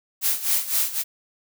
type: noise with tremolo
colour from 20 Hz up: blue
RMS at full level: -20 dBFS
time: 0.21-1.04 s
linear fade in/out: 50 ms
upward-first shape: sine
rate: 3.9 Hz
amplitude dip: 80%
effects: none